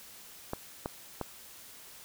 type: clicks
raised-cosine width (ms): 1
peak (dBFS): -19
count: 3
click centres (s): 0.534 / 0.859 / 1.213
effects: white hiss -51 dBFS RMS until 2.04 s